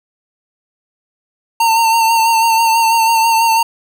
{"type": "tone with vibrato", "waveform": "square", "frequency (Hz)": 908, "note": "A#5", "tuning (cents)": -46, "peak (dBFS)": -10, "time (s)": [1.6, 3.63], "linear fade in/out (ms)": 5, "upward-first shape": "sine", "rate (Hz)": 6.1, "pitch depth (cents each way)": 31, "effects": []}